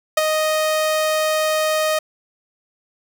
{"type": "tone with ADSR envelope", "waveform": "sawtooth", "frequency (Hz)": 622.3, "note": "D#5", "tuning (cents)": 0, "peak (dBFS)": -7, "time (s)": [0.17, 1.99], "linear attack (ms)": 6, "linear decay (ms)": 22, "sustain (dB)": -6, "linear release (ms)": 6, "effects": []}